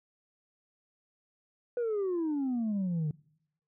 sine exponential sweep, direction down, 493.9 to 146.83 Hz, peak -26 dBFS, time 1.77-3.11 s, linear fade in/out 2 ms, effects noise-tail reverb RT60 0.7 s tail -24 dB re dry + tanh soft clip ceiling -27 dBFS

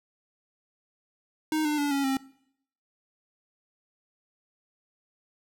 square tone with pitch steps, 311.1 / 299.6 / 288.6 / 278 / 267.7 Hz, D#4 / D4 / D4 / C#4 / C4, 0 / +35 / -30 / +5 / +40 cents, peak -25 dBFS, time 1.52-2.17 s, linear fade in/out 2 ms, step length 130 ms, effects noise-tail reverb RT60 0.7 s tail -21 dB re dry

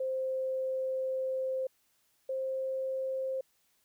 sine tone pair in turn, 523.3 / 527.5 Hz, C5 / C5, 0 / +14 cents, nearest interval unison, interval 14 cents, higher second, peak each -30 / -31 dBFS, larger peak first, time 0-1.67 / 2.29-3.41 s, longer first, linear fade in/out 5 ms, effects white hiss -72 dBFS RMS until 3.84 s

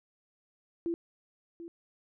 sine tone with echo, 337.6 Hz, E4, 41 cents sharp, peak -29 dBFS, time 0.86-0.94 s, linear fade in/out 0 ms, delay 740 ms, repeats 1, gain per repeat -12 dB, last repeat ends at 1.68 s, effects none

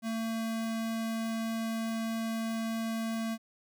square tone, 225.4 Hz, A3, 42 cents sharp, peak -32 dBFS, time 0.02-3.38 s, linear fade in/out 50 ms, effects none

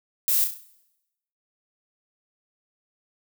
violet noise with echo, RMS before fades -22 dBFS, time 0.28-0.44 s, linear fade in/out 0 ms, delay 33 ms, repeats 6, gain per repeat -6 dB, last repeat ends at 0.638 s, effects noise-tail reverb RT60 0.9 s tail -19 dB re dry

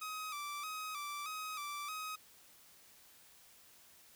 sawtooth tone with vibrato, 1215 Hz, D#6, 42 cents flat, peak -37 dBFS, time 0.01-2.16 s, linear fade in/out 10 ms, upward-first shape square, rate 1.6 Hz, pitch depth 67 cents each way, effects white hiss -62 dBFS RMS until 4.15 s

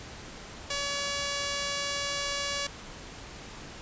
5% pulse tone, 567 Hz, C#5, 39 cents sharp, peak -18 dBFS, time 0.7-2.67 s, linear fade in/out 5 ms, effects pink hiss -44 dBFS RMS until 3.81 s + resampled to 16000 Hz

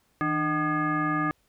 sine tone with frequency modulation, 760 Hz, F#5, 46 cents sharp, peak -23 dBFS, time 0.21-1.31 s, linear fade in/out 0 ms, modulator 460 Hz, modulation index 2, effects pink hiss -68 dBFS RMS until 1.48 s

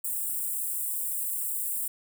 white high-pass noise, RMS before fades -31 dBFS, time 0.04-1.88 s, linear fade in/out 5 ms, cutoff 7700 Hz, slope 96 dB/octave, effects none

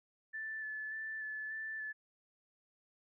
sine tone with vibrato, 1747 Hz, A6, 13 cents flat, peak -39 dBFS, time 0.33-1.93 s, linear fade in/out 20 ms, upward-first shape square, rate 1.7 Hz, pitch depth 15 cents each way, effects none

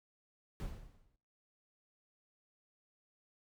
brown noise with exponential decay, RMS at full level -37 dBFS, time 0.6-1.16 s, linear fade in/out 0 ms, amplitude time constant 120 ms, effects noise-tail reverb RT60 0.6 s tail -22 dB re dry

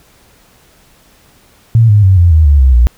sine tone with pitch steps, 114.2 / 104.12 / 94.93 / 86.55 / 78.91 / 71.94 / 65.59 / 59.8 Hz, A#2 / G#2 / F#2 / F2 / D#2 / D2 / C2 / A#1, -35 / +5 / +45 / -15 / +25 / -35 / +5 / +45 cents, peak -3 dBFS, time 1.75-2.87 s, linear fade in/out 0 ms, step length 140 ms, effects pink hiss -47 dBFS RMS until 2.97 s

